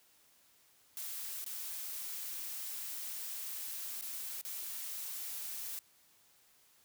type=noise with dropouts; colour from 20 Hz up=blue; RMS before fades=-42 dBFS; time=0.97-5.79 s; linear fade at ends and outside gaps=0 ms; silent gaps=1.443-1.463 / 4.011-4.024 / 4.412-4.45 s; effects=white hiss -67 dBFS RMS until 6.84 s